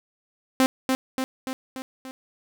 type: tone with echo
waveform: sawtooth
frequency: 261.6 Hz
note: C4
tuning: in tune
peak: -12 dBFS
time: 0.6-0.66 s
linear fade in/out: 0 ms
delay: 290 ms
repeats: 5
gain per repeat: -4 dB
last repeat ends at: 2.11 s
effects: none